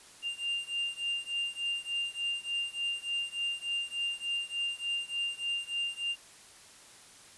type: beating tone pair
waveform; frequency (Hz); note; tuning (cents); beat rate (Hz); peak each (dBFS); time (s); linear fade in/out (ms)
triangle; 2794 / 2797.4; F7 / F7; 0 / +2; 3.4; -33 / -34; 0.22-6.16; 50
effects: white hiss -54 dBFS RMS until 7.37 s + resampled to 24000 Hz